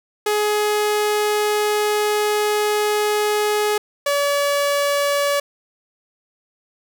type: tone pair in turn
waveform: sawtooth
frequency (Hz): 420 / 570.9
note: G#4 / D5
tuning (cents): +19 / -49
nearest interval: perfect fourth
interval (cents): 532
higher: second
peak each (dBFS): -13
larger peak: neither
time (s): 0.26-3.78 / 4.06-5.4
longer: first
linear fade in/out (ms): 5
effects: none